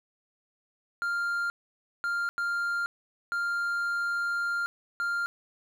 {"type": "tone bursts at uneven times", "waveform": "triangle", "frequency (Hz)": 1396.9, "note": "F6", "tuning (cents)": 0, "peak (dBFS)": -25, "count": 5, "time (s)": [[1.02, 1.5], [2.04, 2.29], [2.38, 2.86], [3.32, 4.66], [5, 5.26]], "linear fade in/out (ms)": 0, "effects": []}